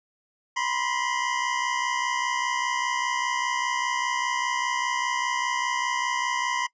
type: tone pair together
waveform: 25% pulse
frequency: 970 / 1035 Hz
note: B5 / C6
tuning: -31 / -19 cents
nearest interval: minor second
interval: 112 cents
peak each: -24 dBFS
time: 0.56-6.67 s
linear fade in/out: 10 ms
effects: noise-tail reverb RT60 0.1 s tail -22 dB re dry + resampled to 16000 Hz